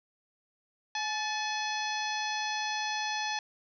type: harmonic tone with a mistuned harmonic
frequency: 850 Hz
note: G#5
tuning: 40 cents sharp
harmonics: 1 / 2 / 3 / 4 / 5 / 6 / 7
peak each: -34 / -37 / -39 / -40 / -41 / -42 / -42 dBFS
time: 0.95-3.39 s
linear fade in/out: 2 ms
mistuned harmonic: 2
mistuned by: +55 cents
effects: none